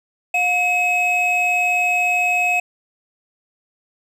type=tone pair together; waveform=triangle; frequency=716 / 2559 Hz; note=F5 / D#7; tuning=+43 / +48 cents; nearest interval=octave + minor seventh; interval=2205 cents; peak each=-19 / -15 dBFS; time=0.34-2.6 s; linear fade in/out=5 ms; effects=none